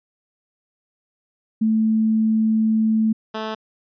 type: tone pair in turn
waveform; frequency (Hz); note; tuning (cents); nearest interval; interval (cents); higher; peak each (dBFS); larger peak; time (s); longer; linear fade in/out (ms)
sine / 10% pulse; 220 / 218.5; A3 / A3; 0 / -12; unison; 12; first; -15 / -17; first; 1.61-3.13 / 3.34-3.55; first; 10
effects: resampled to 11025 Hz